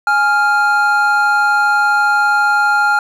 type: tone pair together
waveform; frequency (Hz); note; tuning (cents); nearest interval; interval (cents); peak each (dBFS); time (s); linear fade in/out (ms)
triangle; 831.7 / 1396.9; G#5 / F6; +2 / 0; major sixth; 898; -13 / -10; 0.07-2.99; 2
effects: none